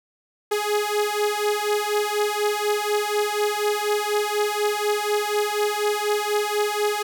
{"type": "beating tone pair", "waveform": "sawtooth", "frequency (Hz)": [415.3, 419.4], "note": ["G#4", "G#4"], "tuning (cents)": [0, 17], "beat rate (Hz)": 4.1, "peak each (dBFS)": -20, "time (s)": [0.51, 7.03], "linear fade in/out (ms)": 10, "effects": []}